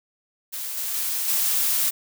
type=noise with level steps; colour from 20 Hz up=blue; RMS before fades=-31 / -28 / -26 / -22 dBFS; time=0.52-1.91 s; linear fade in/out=20 ms; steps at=0.77 / 0.94 / 1.28 s; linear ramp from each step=2 ms; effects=none